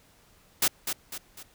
white noise with echo, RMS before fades -23 dBFS, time 0.62-0.68 s, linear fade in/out 5 ms, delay 250 ms, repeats 3, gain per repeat -7 dB, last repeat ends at 1.43 s, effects pink hiss -60 dBFS RMS until 1.54 s

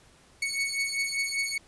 sawtooth beating tone pair, 2217 / 2222.1 Hz, C#7 / C#7, 0 / +4 cents, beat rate 5.1 Hz, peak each -27 dBFS, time 0.42-1.58 s, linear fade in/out 5 ms, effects pink hiss -58 dBFS RMS until 1.67 s + resampled to 24000 Hz

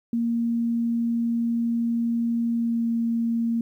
sine tone with pitch glide, 233.1 to 231.2 Hz, A#3 to A#3, 0 to -14 cents, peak -21 dBFS, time 0.13-3.61 s, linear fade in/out 2 ms, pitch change -14 cents, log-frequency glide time 2.52-2.88 s, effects 10-bit

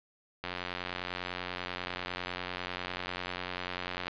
click train, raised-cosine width 0.3 ms, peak -19 dBFS, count 329, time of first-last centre 0.44-4.08 s, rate 90.1 Hz, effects resampled to 11025 Hz + 10-bit

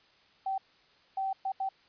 sine tone bursts at uneven times, 772 Hz, G5, 27 cents flat, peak -29 dBFS, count 4, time 0.46-0.58 / 1.17-1.33 / 1.45-1.52 / 1.6-1.69 s, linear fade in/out 5 ms, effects white hiss -63 dBFS RMS until 1.88 s + resampled to 11025 Hz

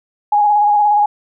sine tone with vibrato, 830.6 Hz, G#5, in tune, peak -9 dBFS, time 0.32-1.06 s, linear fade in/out 5 ms, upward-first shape square, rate 17 Hz, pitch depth 23 cents each way, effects none

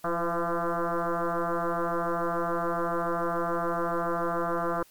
sine tone with frequency modulation, 343.5 Hz, F4, 29 cents flat, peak -25 dBFS, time 0.04-4.83 s, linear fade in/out 5 ms, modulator 170 Hz, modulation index 6.2, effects white hiss -58 dBFS RMS until 4.9 s + MP3 96 kbps

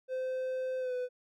triangle tone with pitch glide, 516 to 499.6 Hz, C5 to B4, -24 to +20 cents, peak -30 dBFS, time 0.08-1.09 s, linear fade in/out 50 ms, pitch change -56 cents, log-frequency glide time 0.79-0.94 s, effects none

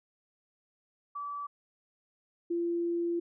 sine tone pair in turn, 1153 / 342.2 Hz, D6 / F4, -32 / -35 cents, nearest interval octave + major sixth, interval 2103 cents, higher first, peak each -35 / -28 dBFS, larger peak second, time 1.15-1.47 / 2.5-3.2 s, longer second, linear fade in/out 10 ms, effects none

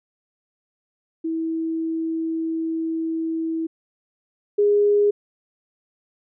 sine tone pair in turn, 324.8 / 411.5 Hz, E4 / G#4, -26 / -16 cents, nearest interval major third, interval 410 cents, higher second, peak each -22 / -14 dBFS, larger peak second, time 1.24-3.67 / 4.58-5.11 s, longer first, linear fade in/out 10 ms, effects none

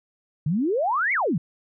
sine exponential two-way sweep, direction up then down, 138.5 to 2288 to 138.5 Hz, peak -20 dBFS, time 0.46-1.38 s, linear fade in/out 5 ms, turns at 1.13 s, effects none

